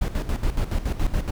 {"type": "noise with tremolo", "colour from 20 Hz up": "brown", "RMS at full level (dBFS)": -22, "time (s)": [0.01, 1.31], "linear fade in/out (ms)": 10, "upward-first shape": "square", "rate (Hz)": 7.1, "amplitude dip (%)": 70, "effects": []}